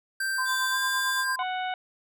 square tone with pitch glide, 1568 to 1597.3 Hz, G6 to G6, 0 to +32 cents, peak -27 dBFS, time 0.2-1.36 s, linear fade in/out 5 ms, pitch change +32 cents, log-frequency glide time 0.72-0.77 s
sine tone with tremolo, 1027 Hz, C6, 33 cents flat, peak -27 dBFS, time 0.38-1.43 s, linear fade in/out 5 ms, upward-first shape sine, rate 8.9 Hz, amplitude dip 65%
sawtooth tone, 3500 Hz, A7, 10 cents flat, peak -29 dBFS, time 0.45-1.25 s, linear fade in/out 50 ms
harmonic tone, 740 Hz, F#5, in tune, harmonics 1 / 2 / 3 / 4 / 5, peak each -29 / -35 / -39 / -41 / -43 dBFS, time 1.39-1.74 s, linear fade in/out 2 ms
effects none

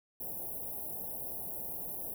white band-stop noise, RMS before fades -40 dBFS, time 0.2-2.14 s, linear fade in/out 5 ms, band 830 to 11000 Hz, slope 48 dB/octave, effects none

